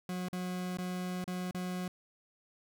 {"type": "tone with dropouts", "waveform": "40% pulse", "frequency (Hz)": 181.6, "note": "F#3", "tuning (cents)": -32, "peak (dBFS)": -34, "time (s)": [0.09, 1.88], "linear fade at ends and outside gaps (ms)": 2, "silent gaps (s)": [[0.285, 0.329], [0.772, 0.785], [1.242, 1.277], [1.511, 1.546]], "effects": []}